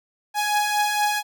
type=beating tone pair; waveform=sawtooth; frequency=830.6 / 834.9 Hz; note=G#5 / G#5; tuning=0 / +9 cents; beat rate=4.3 Hz; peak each=-23 / -17 dBFS; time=0.34-1.23 s; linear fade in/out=50 ms; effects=none